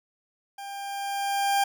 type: tone with level ramp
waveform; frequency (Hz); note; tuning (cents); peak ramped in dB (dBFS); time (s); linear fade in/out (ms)
40% pulse; 797; G5; +28; -36 to -19; 0.58-1.64; 5
effects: none